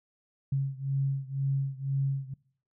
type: beating tone pair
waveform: sine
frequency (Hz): 136.1 / 138.1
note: C#3 / C#3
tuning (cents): -31 / -6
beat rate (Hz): 2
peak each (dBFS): -29 / -31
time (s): 0.52-2.34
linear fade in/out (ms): 5
effects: noise-tail reverb RT60 0.6 s tail -24 dB re dry